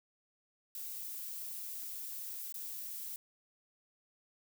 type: noise with dropouts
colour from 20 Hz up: violet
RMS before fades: -43 dBFS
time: 0.75-3.16 s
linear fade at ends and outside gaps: 1 ms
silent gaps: 2.524-2.542 s
effects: none